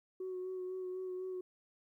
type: tone with vibrato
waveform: sine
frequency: 370 Hz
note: F#4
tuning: in tune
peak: -37 dBFS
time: 0.2-1.41 s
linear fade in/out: 5 ms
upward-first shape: sine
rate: 4 Hz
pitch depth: 21 cents each way
effects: tanh soft clip ceiling -35 dBFS + 13-bit